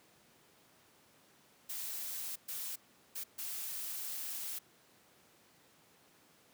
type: noise bursts at uneven times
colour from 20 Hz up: blue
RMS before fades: -41 dBFS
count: 4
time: 1.69-2.36 / 2.48-2.76 / 3.15-3.24 / 3.38-4.59 s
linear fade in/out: 10 ms
effects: pink hiss -65 dBFS RMS until 6.53 s + high-pass 150 Hz 12 dB/octave